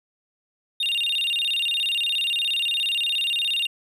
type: tone with vibrato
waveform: triangle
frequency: 3211 Hz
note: G7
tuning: 41 cents sharp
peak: -20 dBFS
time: 0.8-3.67 s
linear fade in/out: 5 ms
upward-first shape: square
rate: 17 Hz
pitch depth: 240 cents each way
effects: none